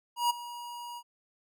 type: tone with ADSR envelope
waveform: square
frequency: 957 Hz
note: A#5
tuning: 45 cents sharp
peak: -23 dBFS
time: 0.16-1.03 s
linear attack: 140 ms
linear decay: 14 ms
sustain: -17 dB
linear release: 58 ms
effects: none